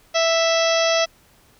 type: harmonic tone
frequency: 659.3 Hz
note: E5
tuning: in tune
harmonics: 1 / 2 / 3 / 4 / 5 / 6 / 7 / 8 / 9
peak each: -18 / -26 / -27 / -27 / -27 / -31 / -32 / -27 / -29 dBFS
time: 0.14-1.06 s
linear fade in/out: 20 ms
effects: pink hiss -55 dBFS RMS until 1.59 s